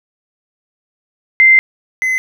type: tone pair in turn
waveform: sine / triangle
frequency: 2082 / 2042 Hz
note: C7 / C7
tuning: -9 / -43 cents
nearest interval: unison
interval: 34 cents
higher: first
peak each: -4 / -11 dBFS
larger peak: first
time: 1.4-1.59 / 2.02-2.18 s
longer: first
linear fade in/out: 0 ms
effects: none